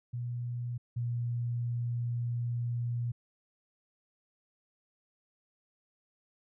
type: tone pair in turn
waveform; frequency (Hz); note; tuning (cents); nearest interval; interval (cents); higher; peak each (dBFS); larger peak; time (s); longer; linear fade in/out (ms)
sine; 121 / 119.54; B2 / A#2; -35 / +44; unison; 21; first; -33 / -30; second; 0.13-0.78 / 0.96-3.12; second; 10
effects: none